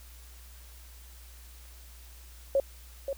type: tone with echo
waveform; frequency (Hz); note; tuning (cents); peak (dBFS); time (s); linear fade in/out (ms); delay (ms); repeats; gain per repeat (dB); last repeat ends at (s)
sine; 549; C#5; -17; -21; 2.55-2.6; 2; 530; 1; -8; 3.13
effects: added 60 Hz sine -48 dBFS peak until 3.17 s + white hiss -55 dBFS RMS until 3.17 s